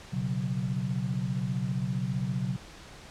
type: chord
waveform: sine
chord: B suspended second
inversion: none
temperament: equal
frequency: 123.47 / 138.59 / 185 Hz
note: B2 / C#3 / F#3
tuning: 0 / 0 / 0 cents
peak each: -32 dBFS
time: 0.12-2.57 s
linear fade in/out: 20 ms
effects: pink hiss -48 dBFS RMS until 3.1 s + low-pass 7000 Hz 12 dB/octave